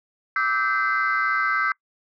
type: tone cluster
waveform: sine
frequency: 1173 / 1296 / 1560 / 2045 Hz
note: D6 / E6 / G6 / C7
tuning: -2 / -30 / -9 / -40 cents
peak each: -27 / -24 / -22 / -26 dBFS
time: 0.36-1.72 s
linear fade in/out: 2 ms
effects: noise-tail reverb RT60 0.1 s tail -25 dB re dry + tanh soft clip ceiling -13 dBFS